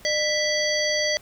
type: harmonic tone with a mistuned harmonic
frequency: 659 Hz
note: E5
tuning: 1 cent flat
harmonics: 1 / 3 / 5 / 7 / 9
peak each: -25 / -26 / -31 / -27 / -30 dBFS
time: 0.05-1.17 s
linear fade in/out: 0 ms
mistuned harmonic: 1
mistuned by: -150 cents
effects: pink hiss -50 dBFS RMS until 1.21 s